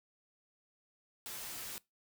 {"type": "noise with comb filter", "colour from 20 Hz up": "white", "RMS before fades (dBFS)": -44, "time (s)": [1.26, 1.78], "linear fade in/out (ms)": 0, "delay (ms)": 12, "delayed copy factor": -0.5, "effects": ["noise-tail reverb RT60 0.2 s tail -22 dB re dry"]}